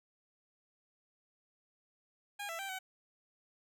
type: tone with pitch steps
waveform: 15% pulse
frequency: 814 / 665 / 782 / 754 Hz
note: G#5 / E5 / G5 / F#5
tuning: -35 / +15 / -4 / +32 cents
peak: -33 dBFS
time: 2.39-2.79 s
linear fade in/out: 10 ms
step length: 100 ms
effects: none